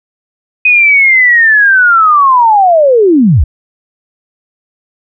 sine linear sweep, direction down, 2513 to 50.1 Hz, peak -3 dBFS, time 0.65-3.44 s, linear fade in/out 5 ms, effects none

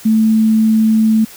sine tone, 220 Hz, A3, in tune, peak -8 dBFS, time 0.05-1.25 s, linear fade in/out 10 ms, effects white hiss -37 dBFS RMS until 1.36 s

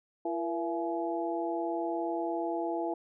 harmonic tone with a mistuned harmonic, 168.7 Hz, E3, 40 cents sharp, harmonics 2 / 3 / 4 / 5, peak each -33 / -39 / -35 / -37 dBFS, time 0.25-2.94 s, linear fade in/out 5 ms, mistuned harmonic 3, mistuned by -100 cents, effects none

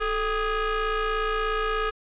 30% pulse ring-modulated tone, 408.3 Hz, G#4, 29 cents flat, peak -18 dBFS, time 0-1.91 s, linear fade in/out 20 ms, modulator 845 Hz, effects resampled to 8000 Hz

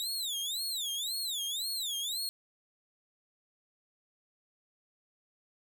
sawtooth tone with vibrato, 3729 Hz, A#7, in tune, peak -30 dBFS, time 0-2.29 s, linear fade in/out 0 ms, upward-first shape sine, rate 1.9 Hz, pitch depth 260 cents each way, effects none

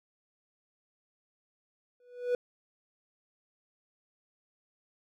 triangle tone with exponential growth, 490.8 Hz, B4, 11 cents flat, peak -21 dBFS, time 2-2.35 s, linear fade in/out 2 ms, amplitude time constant 74 ms, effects none

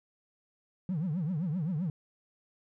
triangle tone with vibrato, 167.1 Hz, E3, 24 cents sharp, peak -26 dBFS, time 0.89-1.9 s, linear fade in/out 2 ms, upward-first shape triangle, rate 7.7 Hz, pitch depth 300 cents each way, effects tanh soft clip ceiling -25 dBFS

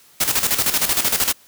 white noise with tremolo, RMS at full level -17 dBFS, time 0.2-1.33 s, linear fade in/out 10 ms, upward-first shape square, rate 13 Hz, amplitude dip 65%, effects white hiss -51 dBFS RMS until 1.47 s

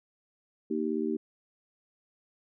sine chord, Eb major, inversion second, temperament just, 233.3 / 311.1 / 388.9 Hz, Bb3 / Eb4 / G4, +2 / 0 / -14 cents, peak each -32 dBFS, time 0.7-1.17 s, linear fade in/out 10 ms, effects none

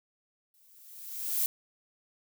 violet noise with exponential growth, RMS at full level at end -26 dBFS, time 0.54-1.46 s, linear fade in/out 1 ms, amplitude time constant 200 ms, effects none

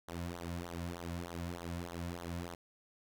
sawtooth tone with flanger, 86.1 Hz, F2, 24 cents flat, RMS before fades -42 dBFS, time 0.08-2.55 s, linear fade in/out 5 ms, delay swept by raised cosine 0.39 to 2.59 ms, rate 3.3 Hz, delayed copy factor -0.9, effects none

